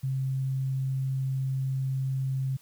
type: tone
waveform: sine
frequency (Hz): 133.1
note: C3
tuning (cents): +30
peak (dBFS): -26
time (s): 0.03-2.57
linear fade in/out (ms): 10
effects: white hiss -59 dBFS RMS until 2.61 s